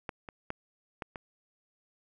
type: clicks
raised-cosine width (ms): 0.5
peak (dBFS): -20 / -27 / -19 / -21 / -24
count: 5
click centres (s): 0.092 / 0.288 / 0.504 / 1.022 / 1.158
effects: none